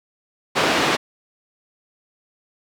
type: band-pass noise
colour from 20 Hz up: pink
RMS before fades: -19 dBFS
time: 0.55-0.97 s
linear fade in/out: 20 ms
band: 290 to 4000 Hz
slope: 12 dB/octave
effects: none